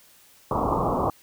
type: low-pass noise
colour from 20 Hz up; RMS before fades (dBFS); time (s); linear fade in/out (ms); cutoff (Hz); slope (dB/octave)
white; -24; 0.51-1.1; 2; 1200; 96
effects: white hiss -55 dBFS RMS until 1.22 s